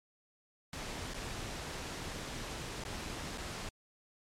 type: noise with dropouts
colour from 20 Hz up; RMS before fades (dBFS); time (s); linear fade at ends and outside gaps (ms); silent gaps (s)
pink; -41; 0.73-3.69; 2; 1.137-1.143 / 2.839-2.85 / 3.376-3.38
effects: low-pass 8000 Hz 12 dB/octave + MP3 96 kbps